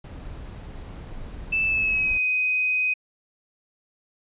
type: noise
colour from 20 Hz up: brown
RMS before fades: -37 dBFS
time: 0.04-2.18 s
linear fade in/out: 5 ms
type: tone with pitch glide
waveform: sine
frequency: 2637 to 2508 Hz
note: E7 to D#7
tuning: 0 to +13 cents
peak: -20 dBFS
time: 1.52-2.94 s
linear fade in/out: 10 ms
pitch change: -87 cents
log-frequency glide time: 1.66-2.18 s
effects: resampled to 8000 Hz